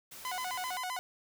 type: noise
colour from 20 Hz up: white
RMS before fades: -48 dBFS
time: 0.11-0.78 s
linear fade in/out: 10 ms
type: tone with vibrato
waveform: sawtooth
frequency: 863 Hz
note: A5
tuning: 34 cents flat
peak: -31 dBFS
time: 0.25-0.99 s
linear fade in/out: 0 ms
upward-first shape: square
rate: 7.7 Hz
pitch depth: 280 cents each way
effects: none